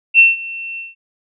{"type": "tone with ADSR envelope", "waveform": "sine", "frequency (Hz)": 2700, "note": "E7", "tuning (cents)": 41, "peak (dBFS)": -3, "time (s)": [0.14, 0.95], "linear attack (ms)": 49, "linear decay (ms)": 170, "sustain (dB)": -21, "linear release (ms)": 170, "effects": []}